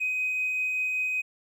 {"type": "tone with tremolo", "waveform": "triangle", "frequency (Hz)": 2513, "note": "D#7", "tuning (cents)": 17, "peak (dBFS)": -21, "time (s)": [0, 1.22], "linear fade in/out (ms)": 20, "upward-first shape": "triangle", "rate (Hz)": 5.2, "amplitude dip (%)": 30, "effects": ["tanh soft clip ceiling -22 dBFS"]}